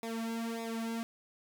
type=tone with flanger; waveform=sawtooth; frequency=228.2 Hz; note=A#3; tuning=37 cents flat; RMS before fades=-37 dBFS; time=0.03-1.03 s; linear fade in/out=0 ms; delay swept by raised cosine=0.66 to 2.76 ms; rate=1.7 Hz; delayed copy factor=-0.95; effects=none